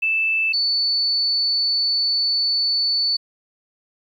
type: tone pair in turn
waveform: sine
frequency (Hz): 2638 / 4480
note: E7 / C#8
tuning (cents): +1 / +18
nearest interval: major sixth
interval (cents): 917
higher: second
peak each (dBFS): -17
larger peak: neither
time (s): 0.02-0.53 / 0.53-3.17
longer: second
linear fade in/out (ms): 10
effects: 9-bit